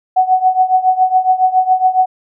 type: tone with tremolo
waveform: sine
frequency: 745 Hz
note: F#5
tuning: 12 cents sharp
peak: -5 dBFS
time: 0.16-2.06 s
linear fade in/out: 10 ms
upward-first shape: triangle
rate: 7.2 Hz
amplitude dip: 90%
effects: none